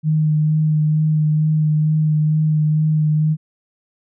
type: tone with vibrato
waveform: sine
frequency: 154.1 Hz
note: D#3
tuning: 16 cents flat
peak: -13 dBFS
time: 0.03-3.37 s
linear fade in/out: 50 ms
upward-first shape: sine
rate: 2.2 Hz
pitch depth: 16 cents each way
effects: none